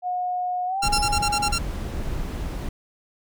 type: tone with pitch glide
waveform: sine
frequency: 724 to 826.9 Hz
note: F#5 to G#5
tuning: -38 to -8 cents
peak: -23 dBFS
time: 0.02-1.53 s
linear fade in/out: 50 ms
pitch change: +230 cents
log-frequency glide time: 0.66-0.87 s
type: tone bursts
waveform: 10% pulse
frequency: 1370 Hz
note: F6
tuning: 34 cents flat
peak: -14 dBFS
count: 8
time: 0.82-1.586 s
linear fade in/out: 10 ms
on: 66 ms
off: 34 ms
type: noise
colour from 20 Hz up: brown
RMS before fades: -28 dBFS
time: 0.83-2.69 s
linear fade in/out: 5 ms
type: tone with exponential decay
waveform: 35% pulse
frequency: 5274 Hz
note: E8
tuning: in tune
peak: -19 dBFS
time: 0.93-1.34 s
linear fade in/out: 1 ms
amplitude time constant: 87 ms
effects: none